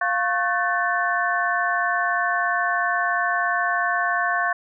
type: tone cluster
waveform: sine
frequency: 700 / 1097 / 1515 / 1763 Hz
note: F5 / C#6 / F#6 / A6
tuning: +4 / -18 / +40 / +3 cents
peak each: -25 dBFS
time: 0.01-4.53 s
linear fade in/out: 5 ms
effects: none